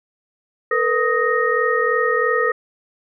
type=tone cluster; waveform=sine; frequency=450.8 / 493.8 / 1256 / 1860 Hz; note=A4 / B4 / D#6 / A#6; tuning=+42 / 0 / +16 / -4 cents; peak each=-21 dBFS; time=0.71-2.52 s; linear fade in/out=5 ms; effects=none